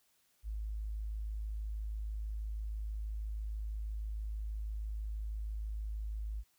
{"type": "tone", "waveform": "sine", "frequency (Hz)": 53.1, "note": "G#1", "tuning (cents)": 39, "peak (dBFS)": -36, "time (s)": [0.43, 6.44], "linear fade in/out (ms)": 50, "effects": ["white hiss -73 dBFS RMS until 6.58 s"]}